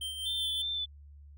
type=tone with tremolo; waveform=square; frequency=3136 Hz; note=G7; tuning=in tune; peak=-34 dBFS; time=0.01-0.62 s; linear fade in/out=5 ms; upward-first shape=triangle; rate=5.3 Hz; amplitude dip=50%
type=tone with vibrato; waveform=sine; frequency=3520 Hz; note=A7; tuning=in tune; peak=-31 dBFS; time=0.25-0.86 s; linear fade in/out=20 ms; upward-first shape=sine; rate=2.8 Hz; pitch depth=24 cents each way
effects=added 72 Hz sine -49 dBFS peak until 1.37 s